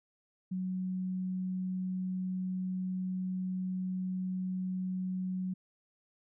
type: tone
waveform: sine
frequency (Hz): 185.2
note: F#3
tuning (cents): +2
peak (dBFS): -32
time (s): 0.51-5.54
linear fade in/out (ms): 10
effects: none